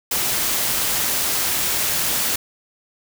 white noise, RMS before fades -21 dBFS, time 0.11-2.36 s, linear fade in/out 5 ms, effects none

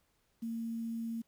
sine tone with quantisation, 228.8 Hz, A#3, 32 cents flat, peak -35 dBFS, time 0.42-1.22 s, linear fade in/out 10 ms, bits 10, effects pink hiss -75 dBFS RMS until 1.27 s

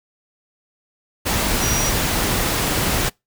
sine tone in noise, 5780 Hz, F#8, 41 cents flat, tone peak -22 dBFS, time 1.61-1.91 s, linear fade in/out 20 ms, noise pink, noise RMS -20 dBFS, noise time 1.25-3.1 s, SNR -5 dB, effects noise-tail reverb RT60 0.2 s tail -26 dB re dry

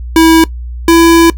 square tone pair in turn, 325.5 / 333.5 Hz, E4 / E4, -22 / +20 cents, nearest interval unison, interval 42 cents, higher second, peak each -3 dBFS, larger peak neither, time 0.16-0.44 / 0.88-1.3 s, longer second, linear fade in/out 2 ms, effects noise-tail reverb RT60 0.1 s tail -19 dB re dry + added 60 Hz sine -19 dBFS peak until 1.37 s

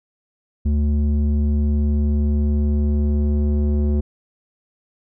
square tone with low-pass filter sweep, 73.42 Hz, D2, in tune, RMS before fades -18 dBFS, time 0.65-4.01 s, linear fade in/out 10 ms, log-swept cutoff 200 to 330 Hz, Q 1.4, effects none

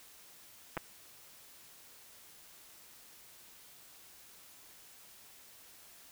clicks, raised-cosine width 0.5 ms, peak -21 dBFS, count 2, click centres 0.769 / 0.775 s, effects white hiss -57 dBFS RMS until 6.11 s

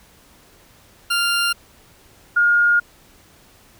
20% pulse / sine tone pair in turn, 1395 / 1422.7 Hz, F6 / F6, -2 / +32 cents, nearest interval unison, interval 34 cents, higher second, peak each -12 dBFS, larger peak neither, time 1.1-1.53 / 2.36-2.8 s, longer second, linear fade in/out 10 ms, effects pink hiss -51 dBFS RMS until 3.79 s

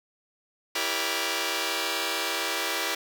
5% pulse chord, E diminished seventh, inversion none, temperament just, 329.6 / 395.6 / 474.7 / 569.6 Hz, E4 / G4 / Bb4 / Db5, 0 / +16 / +31 / +47 cents, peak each -21 dBFS, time 0.75-2.95 s, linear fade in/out 5 ms, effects none

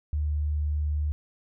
sine tone, 74.7 Hz, D2, 30 cents sharp, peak -24 dBFS, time 0.13-1.12 s, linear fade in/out 0 ms, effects none

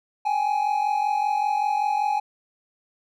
triangle tone pair together, 795 / 840.2 Hz, G5 / G#5, +24 / +20 cents, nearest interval minor second, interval 96 cents, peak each -24 / -20 dBFS, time 0.25-2.2 s, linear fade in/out 10 ms, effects none

